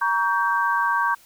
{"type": "chord", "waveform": "sine", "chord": "G diminished", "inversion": "first", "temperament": "just", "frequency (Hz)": [940.8, 1128.9, 1568], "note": ["Bb5", "Db6", "G6"], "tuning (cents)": [16, 31, 0], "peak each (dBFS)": -23, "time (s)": [0.01, 1.15], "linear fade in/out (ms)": 10, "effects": ["white hiss -53 dBFS RMS until 1.25 s"]}